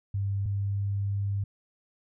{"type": "tone pair in turn", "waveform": "sine", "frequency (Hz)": [99.1, 99.85], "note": ["G2", "G2"], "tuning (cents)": [19, 32], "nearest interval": "unison", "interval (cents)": 13, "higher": "second", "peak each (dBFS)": -26, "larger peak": "neither", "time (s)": [[0.14, 0.46], [0.46, 1.44]], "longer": "second", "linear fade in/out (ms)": 5, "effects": []}